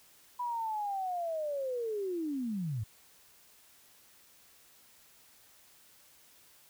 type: linear sweep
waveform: sine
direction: down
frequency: 987.8 to 98.4 Hz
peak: -32 dBFS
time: 0.39-2.84 s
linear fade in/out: 10 ms
effects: white hiss -61 dBFS RMS until 6.69 s